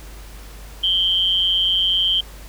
sine tone with amplitude modulation, 3136 Hz, G7, in tune, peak -12 dBFS, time 0.83-2.21 s, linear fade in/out 10 ms, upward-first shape sine, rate 182 Hz, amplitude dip 70%, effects added 50 Hz sine -36 dBFS peak until 2.48 s + pink hiss -43 dBFS RMS until 2.48 s

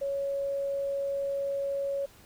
sine tone, 556 Hz, C#5, 5 cents sharp, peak -28 dBFS, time 0.01-2.06 s, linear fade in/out 10 ms, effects pink hiss -56 dBFS RMS until 2.25 s

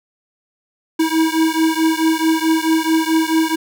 square beating tone pair, 319.5 / 324.1 Hz, D#4 / E4, +46 / -29 cents, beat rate 4.6 Hz, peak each -17 / -18 dBFS, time 0.99-3.56 s, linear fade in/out 10 ms, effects none

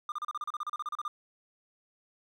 triangle tone bursts, 1205 Hz, D6, 44 cents sharp, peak -30 dBFS, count 16, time 0.09-1.08 s, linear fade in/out 2 ms, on 30 ms, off 34 ms, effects none

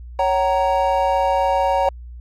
triangle chord, F# major, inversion second, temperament equal with one note detuned, 554.4 / 759.5 / 932.3 Hz, C#5 / F#5 / A#5, 0 / +45 / 0 cents, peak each -18 dBFS, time 0.19-1.89 s, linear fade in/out 2 ms, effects added 60 Hz sine -33 dBFS peak until 2.2 s + AAC 64 kbps

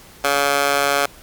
15% pulse tone with high-pass filter, 141.4 Hz, C#3, 35 cents sharp, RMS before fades -18 dBFS, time 0.24-1.06 s, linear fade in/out 5 ms, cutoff 800 Hz, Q 1.5, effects pink hiss -44 dBFS RMS until 1.22 s + Opus 48 kbps

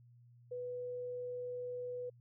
sine tone, 493.9 Hz, B4, in tune, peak -39 dBFS, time 0.51-2.1 s, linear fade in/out 10 ms, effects added 120 Hz sine -59 dBFS peak until 2.2 s

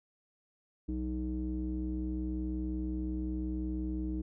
square tone with low-pass filter, 62.8 Hz, B1, 30 cents sharp, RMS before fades -35 dBFS, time 0.88-4.22 s, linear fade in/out 10 ms, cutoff 290 Hz, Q 9.8, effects none

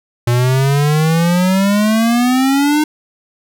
square exponential sweep, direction up, 118.6 to 307 Hz, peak -11 dBFS, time 0.27-2.84 s, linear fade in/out 5 ms, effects none

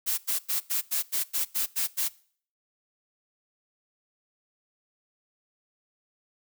blue noise bursts, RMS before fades -27 dBFS, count 10, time 0.06-2.088 s, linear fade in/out 20 ms, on 120 ms, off 92 ms, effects noise-tail reverb RT60 0.5 s tail -21 dB re dry

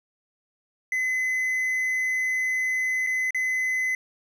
triangle tone with dropouts, 2030 Hz, B6, 47 cents sharp, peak -21 dBFS, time 0.92-3.95 s, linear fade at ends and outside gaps 2 ms, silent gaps 3.066-3.07 / 3.307-3.346 s, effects none

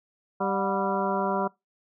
harmonic tone with a mistuned harmonic, 196 Hz, G3, in tune, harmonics 1 / 2 / 3 / 4 / 5 / 6 / 7, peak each -31 / -31 / -31 / -31 / -30 / -36 / -35 dBFS, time 0.4-1.48 s, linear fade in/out 10 ms, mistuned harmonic 4, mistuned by -110 cents, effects noise-tail reverb RT60 0.2 s tail -24 dB re dry

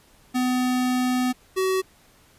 square tone pair in turn, 251.8 / 377.3 Hz, B3 / F#4, +34 / +34 cents, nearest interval perfect fifth, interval 700 cents, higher second, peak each -21 dBFS, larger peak neither, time 0.34-1.33 / 1.56-1.82 s, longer first, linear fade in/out 20 ms, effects pink hiss -56 dBFS RMS until 2.38 s + resampled to 32000 Hz

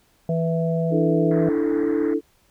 harmonic tone, 164.81 Hz, E3, in tune, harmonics 1 / 3 / 4, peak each -21 / -26 / -27 dBFS, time 0.29-1.49 s, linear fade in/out 2 ms
sine chord, D suspended second, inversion none, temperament equal, 293.7 / 329.6 / 440 Hz, D4 / E4 / A4, 0 / 0 / 0 cents, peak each -23 dBFS, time 0.9-2.21 s, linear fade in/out 50 ms
white low-pass noise, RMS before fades -39 dBFS, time 1.31-2.14 s, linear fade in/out 2 ms, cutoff 2000 Hz, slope 96 dB/octave
effects pink hiss -61 dBFS RMS until 2.5 s

